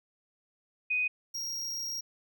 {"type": "tone pair in turn", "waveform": ["sine", "square"], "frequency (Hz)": [2495, 5611], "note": ["D#7", "F8"], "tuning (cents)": [4, 7], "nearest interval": "octave + major second", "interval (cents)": 1403, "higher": "second", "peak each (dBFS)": [-26, -34], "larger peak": "first", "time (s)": [[0.9, 1.08], [1.34, 2.01]], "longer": "second", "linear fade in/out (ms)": 10, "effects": []}